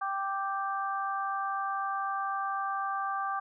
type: harmonic tone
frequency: 392 Hz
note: G4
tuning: in tune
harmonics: 2 / 3 / 4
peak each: -34 / -32 / -39 dBFS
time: 0.01-3.4 s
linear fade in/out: 10 ms
effects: none